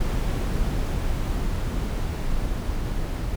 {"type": "noise with level ramp", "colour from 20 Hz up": "brown", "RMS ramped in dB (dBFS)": [-23, -27], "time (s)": [0, 3.36], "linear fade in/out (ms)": 10, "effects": []}